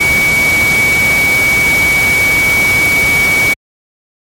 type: tone in noise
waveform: sine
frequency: 2257 Hz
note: C#7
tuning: 31 cents sharp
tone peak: -8 dBFS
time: 0-3.54 s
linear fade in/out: 10 ms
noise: pink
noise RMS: -17 dBFS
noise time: 0-3.54 s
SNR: +6 dB
effects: high-pass 60 Hz 12 dB/octave + MP3 64 kbps